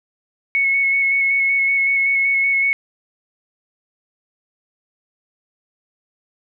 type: tone with vibrato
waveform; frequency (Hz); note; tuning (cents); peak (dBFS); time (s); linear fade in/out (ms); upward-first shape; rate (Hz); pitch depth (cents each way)
sine; 2200; C#7; -14; -14; 0.55-2.73; 0; square; 5.3; 13
effects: none